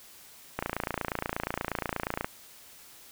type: click train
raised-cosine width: 0.5 ms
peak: -14 dBFS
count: 48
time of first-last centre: 0.59-2.245 s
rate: 28.4 Hz
effects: white hiss -52 dBFS RMS until 3.11 s